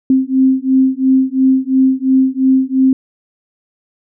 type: beating tone pair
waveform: sine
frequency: 261.6 / 264.5 Hz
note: C4 / C4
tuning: 0 / +19 cents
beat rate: 2.9 Hz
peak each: -12 dBFS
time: 0.1-2.93 s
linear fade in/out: 2 ms
effects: none